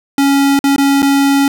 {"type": "tone with dropouts", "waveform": "square", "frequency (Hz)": 278.1, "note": "C#4", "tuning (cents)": 6, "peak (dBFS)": -9, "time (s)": [0.18, 1.48], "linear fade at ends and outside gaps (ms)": 2, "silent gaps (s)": [[0.591, 0.64], [0.762, 0.781], [1.021, 1.027]], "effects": []}